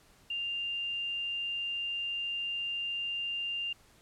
sine tone, 2794 Hz, F7, in tune, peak -32 dBFS, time 0.3-3.73 s, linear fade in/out 5 ms, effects pink hiss -62 dBFS RMS until 4.01 s + low-pass 12000 Hz 12 dB/octave

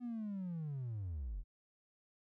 triangle linear sweep, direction down, 248.3 to 36.6 Hz, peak -36 dBFS, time 0-1.44 s, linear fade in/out 50 ms, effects tanh soft clip ceiling -34 dBFS

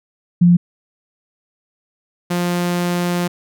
sine / sawtooth tone pair in turn, 174.61 / 175.82 Hz, F3 / F3, 0 / +12 cents, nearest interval unison, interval 12 cents, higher second, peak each -7 / -13 dBFS, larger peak first, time 0.41-0.57 / 2.3-3.28 s, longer second, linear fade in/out 10 ms, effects none

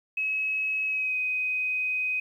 sine tone with pitch glide, 2566 to 2510 Hz, E7 to D#7, -47 to +15 cents, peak -25 dBFS, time 0.17-2.2 s, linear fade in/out 5 ms, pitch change -38 cents, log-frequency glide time 0.86-1.17 s, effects 10-bit

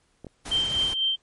clicks, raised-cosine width 2 ms, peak -26 dBFS, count 2, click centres 0.246 / 0.268 s
pink noise, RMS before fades -36 dBFS, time 0.45-0.94 s, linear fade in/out 10 ms
sine tone with tremolo, 3136 Hz, G7, in tune, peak -20 dBFS, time 0.51-1.16 s, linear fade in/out 10 ms, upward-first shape sine, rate 4.1 Hz, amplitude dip 50%
effects pink hiss -67 dBFS RMS until 1.22 s + MP3 48 kbps

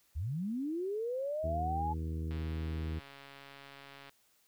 sine linear sweep, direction up, 64.4 to 860 Hz, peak -33 dBFS, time 0.15-1.94 s, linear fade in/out 20 ms
harmonic tone, 79.8 Hz, D#2, 44 cents sharp, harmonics 1 / 2 / 3 / 4 / 5 / 6, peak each -35 / -42 / -48 / -46 / -52 / -55 dBFS, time 1.43-3 s, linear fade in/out 20 ms
click train, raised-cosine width 0.3 ms, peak -35 dBFS, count 249, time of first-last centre 2.31-4.094 s, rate 139 Hz
effects white hiss -70 dBFS RMS until 4.47 s

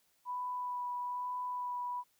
sine tone with vibrato, 987.8 Hz, B5, in tune, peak -35 dBFS, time 0.25-2.04 s, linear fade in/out 50 ms, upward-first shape sine, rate 1.1 Hz, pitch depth 11 cents each way, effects white hiss -73 dBFS RMS until 2.19 s

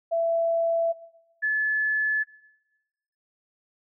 sine tone pair in turn, 667 / 1725 Hz, E5 / A6, +20 / -35 cents, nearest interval octave + major third, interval 1645 cents, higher second, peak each -21 dBFS, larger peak neither, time 0.11-0.93 / 1.42-2.24 s, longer neither, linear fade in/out 20 ms, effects noise-tail reverb RT60 1.0 s tail -18 dB re dry

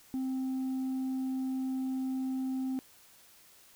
sine tone, 261.6 Hz, C4, in tune, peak -28 dBFS, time 0.14-2.79 s, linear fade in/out 0 ms, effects tanh soft clip ceiling -30 dBFS + white hiss -59 dBFS RMS until 3.75 s

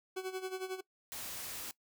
40% pulse tone with tremolo, 375.1 Hz, F#4, 24 cents sharp, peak -34 dBFS, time 0.16-0.81 s, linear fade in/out 10 ms, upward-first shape sine, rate 11 Hz, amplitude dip 75%
white noise, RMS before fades -43 dBFS, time 1.12-1.71 s, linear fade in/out 0 ms
effects noise-tail reverb RT60 0.1 s tail -20 dB re dry

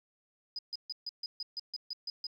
sine tone bursts, 4978 Hz, D#8, in tune, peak -35 dBFS, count 11, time 0.56-2.268 s, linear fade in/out 2 ms, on 28 ms, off 140 ms, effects 11-bit

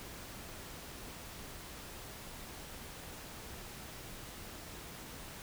silence, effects pink hiss -48 dBFS RMS until 5.42 s

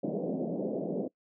pink band-pass noise, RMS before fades -33 dBFS, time 0.03-1.08 s, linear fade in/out 10 ms, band 170 to 630 Hz, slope 48 dB/octave, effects noise-tail reverb RT60 0.1 s tail -22 dB re dry

